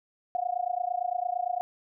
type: tone with amplitude modulation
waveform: sine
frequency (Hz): 718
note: F5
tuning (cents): +48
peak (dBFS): -23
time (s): 0.35-1.61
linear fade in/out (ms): 0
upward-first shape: sine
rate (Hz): 28.8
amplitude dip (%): 95
effects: none